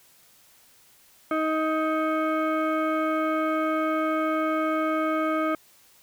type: tone with frequency modulation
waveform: sine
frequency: 314.2 Hz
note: D#4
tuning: 17 cents sharp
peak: -22 dBFS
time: 1.31-5.55 s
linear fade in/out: 2 ms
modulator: 943 Hz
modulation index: 1.3
effects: white hiss -57 dBFS RMS until 6.02 s